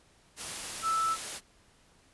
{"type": "tone in noise", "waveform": "sine", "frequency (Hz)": 1318.5, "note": "E6", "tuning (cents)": 0, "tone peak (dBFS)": -26, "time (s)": [0.82, 1.17], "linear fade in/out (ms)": 50, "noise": "white", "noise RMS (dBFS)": -38, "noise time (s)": [0.36, 1.41], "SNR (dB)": 9, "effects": ["pink hiss -63 dBFS RMS until 2.13 s", "resampled to 24000 Hz"]}